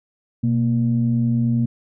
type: tone pair together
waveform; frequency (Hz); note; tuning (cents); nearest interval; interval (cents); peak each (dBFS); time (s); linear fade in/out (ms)
sine; 123.47 / 233.1; B2 / A#3; 0 / 0; major seventh; 1100; -18 / -18; 0.43-1.66; 10
effects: tanh soft clip ceiling -9 dBFS